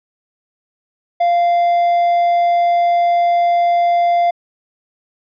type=tone; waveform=triangle; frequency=694 Hz; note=F5; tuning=11 cents flat; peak=-9 dBFS; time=1.2-4.31 s; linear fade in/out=10 ms; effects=resampled to 11025 Hz